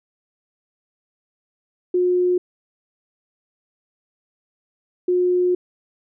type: tone bursts at uneven times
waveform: sine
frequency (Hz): 359.9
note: F#4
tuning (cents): -48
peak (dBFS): -15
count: 2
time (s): 1.94-2.38 / 5.08-5.55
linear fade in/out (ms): 5
effects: none